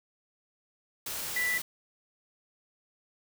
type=tone in noise; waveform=sine; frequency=1975.5 Hz; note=B6; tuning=in tune; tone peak=-27 dBFS; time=1.36-1.58 s; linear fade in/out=5 ms; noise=white; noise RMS=-36 dBFS; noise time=1.06-1.62 s; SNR=+6 dB; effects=none